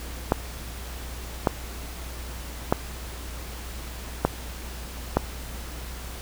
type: clicks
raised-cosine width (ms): 1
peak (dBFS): -4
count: 5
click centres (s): 0.321 / 1.472 / 2.725 / 4.25 / 5.17
effects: added 60 Hz sine -36 dBFS peak until 6.21 s + pink hiss -40 dBFS RMS until 6.21 s